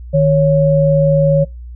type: tone pair together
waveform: sine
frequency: 154.1 / 554.4 Hz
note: D#3 / C#5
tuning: -16 / 0 cents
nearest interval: octave + minor seventh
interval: 2216 cents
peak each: -11 dBFS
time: 0.13-1.45 s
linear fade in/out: 20 ms
effects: noise-tail reverb RT60 0.2 s tail -23 dB re dry + added 60 Hz sine -28 dBFS peak until 1.75 s